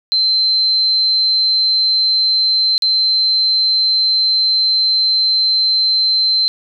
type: tone with dropouts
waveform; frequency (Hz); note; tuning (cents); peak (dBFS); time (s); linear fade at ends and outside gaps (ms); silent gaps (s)
sine; 4100; C8; -36; -11; 0.12-6.48; 0; 2.779-2.822
effects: none